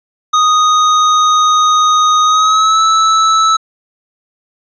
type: tone with pitch glide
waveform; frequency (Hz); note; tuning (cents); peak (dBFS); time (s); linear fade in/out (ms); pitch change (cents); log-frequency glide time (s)
square; 1244.5 to 1309.4; D#6 to E6; 0 to -12; -8; 0.33-3.57; 10; +88; 2.24-2.81
effects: resampled to 16000 Hz